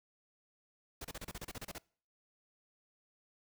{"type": "noise bursts", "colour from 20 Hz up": "pink", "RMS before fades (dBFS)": -44, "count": 12, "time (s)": [1.01, 1.783], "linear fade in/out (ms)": 5, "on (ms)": 36, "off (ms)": 31, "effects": ["noise-tail reverb RT60 0.5 s tail -25 dB re dry"]}